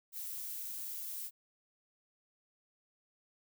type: noise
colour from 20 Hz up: violet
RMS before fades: -42 dBFS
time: 0.12-1.31 s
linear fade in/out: 50 ms
effects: none